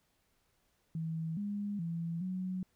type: tone with pitch steps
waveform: sine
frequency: 161.9 / 204.2 / 167.3 / 185 Hz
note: E3 / G#3 / E3 / F#3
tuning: -31 / -29 / +26 / 0 cents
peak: -34 dBFS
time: 0.95-2.63 s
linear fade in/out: 2 ms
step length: 420 ms
effects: pink hiss -75 dBFS RMS until 2.75 s